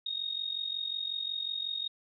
sine tone with amplitude modulation, 3729 Hz, A#7, in tune, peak -29 dBFS, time 0.06-1.88 s, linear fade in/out 5 ms, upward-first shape sine, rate 45.5 Hz, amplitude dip 75%, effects none

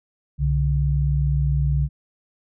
sine tone pair together, 63.9 / 143.45 Hz, C2 / D3, -40 / -40 cents, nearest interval octave + major second, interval 1400 cents, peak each -20 dBFS, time 0.38-1.89 s, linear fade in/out 50 ms, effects none

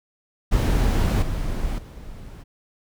brown noise with level steps, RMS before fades -18 / -26 / -38 dBFS, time 0.51-2.44 s, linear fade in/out 20 ms, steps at 1.22 / 1.78 s, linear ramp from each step 5 ms, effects none

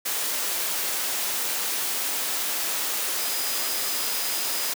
sine tone in noise, 4978 Hz, D#8, in tune, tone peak -35 dBFS, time 3.18-4.72 s, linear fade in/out 10 ms, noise white, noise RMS -27 dBFS, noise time 0.05-4.74 s, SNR -11 dB, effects high-pass 300 Hz 12 dB/octave

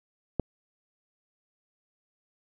click, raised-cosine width 2 ms, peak -12 dBFS, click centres 0.397 s, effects none

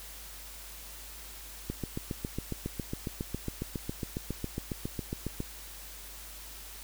click train, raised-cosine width 3 ms, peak -20 dBFS, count 28, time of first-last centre 1.7-5.404 s, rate 7.29 Hz, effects added 50 Hz sine -49 dBFS peak until 6.83 s + white hiss -47 dBFS RMS until 6.83 s

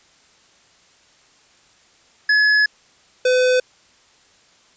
square tone pair in turn, 1700 / 505.4 Hz, G#6 / B4, +40 / +40 cents, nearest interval octave + major sixth, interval 2100 cents, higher first, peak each -13 / -14 dBFS, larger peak first, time 2.29-2.66 / 3.25-3.6 s, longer first, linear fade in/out 5 ms, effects white hiss -54 dBFS RMS until 4.76 s + resampled to 16000 Hz

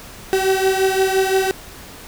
35% pulse beating tone pair, 380 / 385.8 Hz, F#4 / G4, +46 / -28 cents, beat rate 5.8 Hz, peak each -15 / -18 dBFS, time 0.33-1.51 s, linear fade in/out 0 ms, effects pink hiss -38 dBFS RMS until 2.07 s

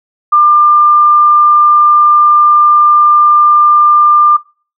sine tone, 1196 Hz, D6, 31 cents sharp, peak -3 dBFS, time 0.32-4.37 s, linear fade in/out 10 ms, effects noise-tail reverb RT60 0.4 s tail -24 dB re dry

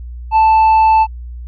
triangle tone with tanh clipping, 880 Hz, A5, in tune, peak -7 dBFS, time 0.31-1.07 s, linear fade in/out 50 ms, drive 8 dB, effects added 60 Hz sine -25 dBFS peak until 1.47 s + MP3 64 kbps

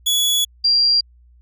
sawtooth / sine tone pair in turn, 3390 / 4757 Hz, G#7 / D8, +35 / +21 cents, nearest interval tritone, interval 586 cents, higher second, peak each -12 dBFS, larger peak neither, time 0.06-0.45 / 0.64-1.01 s, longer first, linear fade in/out 10 ms, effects added 60 Hz sine -47 dBFS peak until 1.41 s

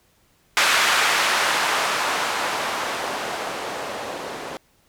violet noise with low-pass filter sweep, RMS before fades -23 dBFS, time 0.57-4.57 s, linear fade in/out 0 ms, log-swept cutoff 1600 to 460 Hz, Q 0.95, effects pink hiss -61 dBFS RMS until 4.88 s

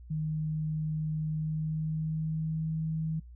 sine tone with pitch glide, 155.56 to 159.1 Hz, D#3 to D#3, 0 to +39 cents, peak -29 dBFS, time 0.1-3.2 s, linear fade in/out 10 ms, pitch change +39 cents, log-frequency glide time 1.27-2.69 s, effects noise-tail reverb RT60 0.1 s tail -24 dB re dry + added 60 Hz sine -46 dBFS peak until 3.35 s

